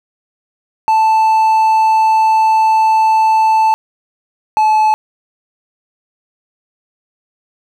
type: tone pair in turn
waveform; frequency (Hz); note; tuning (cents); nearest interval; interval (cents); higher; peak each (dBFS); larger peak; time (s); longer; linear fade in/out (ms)
triangle; 880 / 863.9; A5 / A5; 0 / -32; unison; 32; first; -6; neither; 0.88-3.74 / 4.57-4.94; first; 0
effects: none